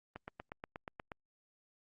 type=click train; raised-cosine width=0.5 ms; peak=-28 dBFS; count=9; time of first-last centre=0.16-1.118 s; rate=8.35 Hz; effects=Opus 32 kbps